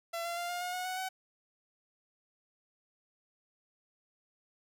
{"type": "tone with pitch steps", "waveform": "sawtooth", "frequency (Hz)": [675, 685.6, 696.4, 707.3, 718.4, 729.7, 741.2, 752.9], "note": ["E5", "F5", "F5", "F5", "F5", "F#5", "F#5", "F#5"], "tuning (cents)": [41, -32, -5, 22, 49, -24, 3, 30], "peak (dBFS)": -31, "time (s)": [0.13, 1.09], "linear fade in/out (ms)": 10, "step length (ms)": 120, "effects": []}